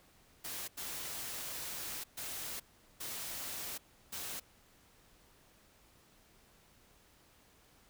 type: noise bursts at uneven times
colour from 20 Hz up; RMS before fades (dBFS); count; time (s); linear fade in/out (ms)
white; -42; 5; 0.44-0.68 / 0.77-2.04 / 2.17-2.6 / 3-3.78 / 4.12-4.4; 10
effects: pink hiss -65 dBFS RMS until 7.89 s